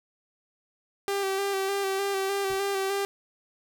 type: tone with vibrato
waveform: sawtooth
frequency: 392 Hz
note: G4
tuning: in tune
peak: -22 dBFS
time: 1.08-3.05 s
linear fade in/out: 0 ms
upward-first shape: square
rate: 3.3 Hz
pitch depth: 25 cents each way
type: noise with exponential decay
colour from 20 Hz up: brown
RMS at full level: -39 dBFS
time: 2.5-2.64 s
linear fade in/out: 1 ms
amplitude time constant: 29 ms
effects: none